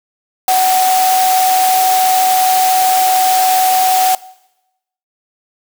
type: tone in noise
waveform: sine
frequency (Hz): 748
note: F#5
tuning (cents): +19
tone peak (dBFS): -9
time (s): 0.48-4.15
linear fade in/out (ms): 2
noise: white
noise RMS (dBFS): -18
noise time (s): 0.48-4.15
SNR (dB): +6
effects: noise-tail reverb RT60 0.9 s tail -21 dB re dry + high-pass 400 Hz 12 dB/octave